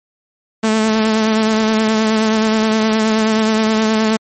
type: tone with vibrato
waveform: sawtooth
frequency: 218.9 Hz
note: A3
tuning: 9 cents flat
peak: -8 dBFS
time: 0.63-4.17 s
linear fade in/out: 10 ms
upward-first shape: sine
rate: 9.5 Hz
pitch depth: 24 cents each way
effects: MP3 32 kbps